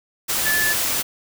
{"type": "tone in noise", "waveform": "sine", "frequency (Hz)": 1736, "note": "A6", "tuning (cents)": -24, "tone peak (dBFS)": -19, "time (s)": [0.45, 0.74], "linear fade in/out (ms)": 20, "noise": "white", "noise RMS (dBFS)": -22, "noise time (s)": [0.28, 1.03], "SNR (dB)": 0, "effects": []}